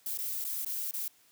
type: noise with dropouts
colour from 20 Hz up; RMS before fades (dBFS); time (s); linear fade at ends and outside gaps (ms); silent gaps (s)
violet; -35; 0.06-1.08; 2; 0.175-0.187 / 0.443-0.448 / 0.648-0.663 / 0.911-0.937
effects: white hiss -64 dBFS RMS until 1.31 s + high-pass 80 Hz 12 dB/octave